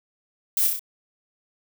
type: noise with echo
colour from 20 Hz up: violet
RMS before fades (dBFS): -22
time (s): 0.57-0.67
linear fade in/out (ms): 2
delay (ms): 31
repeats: 4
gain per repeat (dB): -3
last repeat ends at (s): 0.794
effects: none